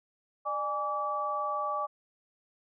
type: tone cluster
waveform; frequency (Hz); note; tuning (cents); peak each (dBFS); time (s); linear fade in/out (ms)
sine; 601 / 826 / 1153; D5 / G#5 / D6; +40 / -10 / -32; -36 / -36 / -31; 0.45-1.87; 20
effects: none